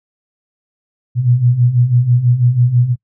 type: beating tone pair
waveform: sine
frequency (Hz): 118.6 / 124.7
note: A#2 / B2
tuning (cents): +30 / +17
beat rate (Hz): 6.1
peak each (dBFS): -15 / -10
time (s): 1.15-2.96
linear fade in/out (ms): 50
effects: noise-tail reverb RT60 0.1 s tail -26 dB re dry